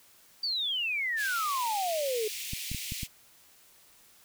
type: exponential sweep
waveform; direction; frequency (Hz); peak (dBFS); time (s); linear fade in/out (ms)
sine; down; 4692 to 416.3; -28; 0.43-2.28; 5
type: high-pass noise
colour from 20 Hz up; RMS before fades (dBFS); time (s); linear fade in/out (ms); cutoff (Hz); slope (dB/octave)
pink; -38; 1.16-3.08; 50; 2200; 48
type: clicks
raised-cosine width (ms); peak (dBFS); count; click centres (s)
5; -24; 5; 2.534 / 2.716 / 2.747 / 2.921 / 3.032
effects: white hiss -59 dBFS RMS until 4.24 s